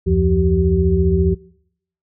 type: tone cluster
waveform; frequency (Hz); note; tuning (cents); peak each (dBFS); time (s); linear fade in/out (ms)
sine; 72.6 / 87.4 / 174.2 / 383.8; D2 / F2 / F3 / G4; -19 / +2 / -4 / -37; -18; 0.06-1.35; 20
effects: noise-tail reverb RT60 0.7 s tail -22 dB re dry